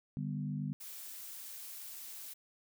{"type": "chord", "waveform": "sine", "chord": "G major", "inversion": "second", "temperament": "equal", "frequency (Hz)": [146.83, 196, 246.9], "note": ["D3", "G3", "B3"], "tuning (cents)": [0, 0, 0], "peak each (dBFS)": [-37, -40, -42], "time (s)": [0.17, 0.73], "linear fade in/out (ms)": 0}
{"type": "noise", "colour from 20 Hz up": "blue", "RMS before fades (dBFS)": -47, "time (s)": [0.8, 2.34], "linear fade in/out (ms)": 10}
{"effects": []}